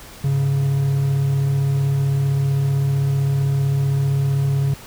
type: tone pair together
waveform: triangle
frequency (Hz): 102.99 / 138.59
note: G#2 / C#3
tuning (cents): -14 / 0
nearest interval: perfect fourth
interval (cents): 514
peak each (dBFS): -25 / -14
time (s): 0.24-4.74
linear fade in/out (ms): 5
effects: pink hiss -40 dBFS RMS until 4.86 s